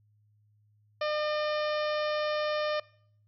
harmonic tone, 604 Hz, D5, 48 cents sharp, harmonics 1 / 2 / 3 / 4 / 5 / 6 / 7 / 8 / 9, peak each -29 / -35 / -39 / -41 / -43 / -45 / -46 / -47 / -48 dBFS, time 1.01-2.8 s, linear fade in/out 5 ms, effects noise-tail reverb RT60 0.6 s tail -22 dB re dry + added 105 Hz sine -63 dBFS peak until 3.27 s

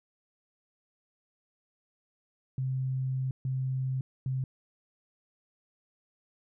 sine tone bursts at uneven times, 131 Hz, C3, 2 cents sharp, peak -28 dBFS, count 3, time 2.58-3.31 / 3.45-4.01 / 4.26-4.44 s, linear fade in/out 2 ms, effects none

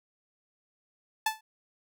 sawtooth tone with exponential decay, 874 Hz, A5, 12 cents flat, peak -18 dBFS, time 1.26-1.41 s, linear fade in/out 5 ms, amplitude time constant 32 ms, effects none

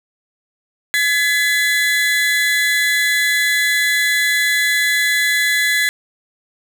35% pulse tone pair together, 1700 / 2017 Hz, G#6 / B6, +40 / +36 cents, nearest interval minor third, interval 296 cents, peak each -15 dBFS, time 0.94-5.89 s, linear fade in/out 0 ms, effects none

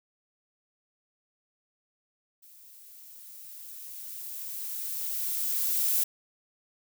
violet noise with level ramp, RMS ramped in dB -54 to -25 dBFS, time 2.42-6.04 s, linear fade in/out 10 ms, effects none

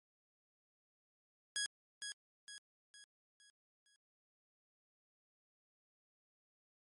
10% pulse tone with echo, 1661.2 Hz, G#6, in tune, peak -27 dBFS, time 1.56-1.66 s, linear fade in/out 0 ms, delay 460 ms, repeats 5, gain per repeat -7 dB, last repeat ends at 3.96 s, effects MP3 48 kbps

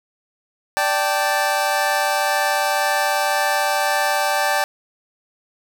25% pulse chord, D suspended fourth, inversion none, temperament equal with one note detuned, 587.3 / 779.9 / 880 Hz, D5 / G5 / A5, 0 / -9 / 0 cents, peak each -19 / -17 / -19 dBFS, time 0.77-4.64 s, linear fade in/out 0 ms, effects none

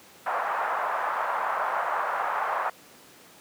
white band-pass noise, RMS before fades -28 dBFS, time 0.26-2.7 s, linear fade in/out 5 ms, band 670 to 1300 Hz, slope 24 dB/octave, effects pink hiss -51 dBFS RMS until 3.4 s + high-pass 200 Hz 12 dB/octave

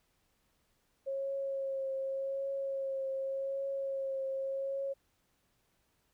sine tone with vibrato, 542 Hz, C#5, 39 cents flat, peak -33 dBFS, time 1.06-4.94 s, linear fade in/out 20 ms, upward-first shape triangle, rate 0.86 Hz, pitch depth 23 cents each way, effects pink hiss -75 dBFS RMS until 6.13 s

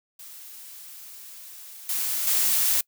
blue noise with level steps, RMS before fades -43 / -27 / -22 dBFS, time 0.19-2.81 s, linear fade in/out 5 ms, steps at 1.89 / 2.27 s, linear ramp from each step 2 ms, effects noise-tail reverb RT60 0.1 s tail -24 dB re dry

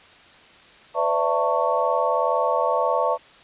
sine tone cluster, 505 / 587 / 666 / 897 / 1110 Hz, B4 / D5 / E5 / A5 / C#6, +39 / -1 / +18 / +33 / +2 cents, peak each -25 dBFS, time 0.94-3.18 s, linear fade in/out 50 ms, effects white hiss -49 dBFS RMS until 3.43 s + resampled to 8000 Hz

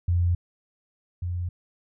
sine tone pair in turn, 87.31 / 88.32 Hz, F2 / F2, 0 / +20 cents, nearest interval unison, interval 20 cents, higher second, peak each -19 / -26 dBFS, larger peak first, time 0.08-0.35 / 1.22-1.49 s, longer neither, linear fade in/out 5 ms, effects none

